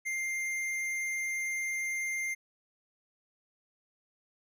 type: tone with hard clipping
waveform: sine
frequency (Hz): 2103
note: C7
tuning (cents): +8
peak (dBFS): -33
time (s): 0.05-2.35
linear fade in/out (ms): 20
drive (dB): 11
effects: none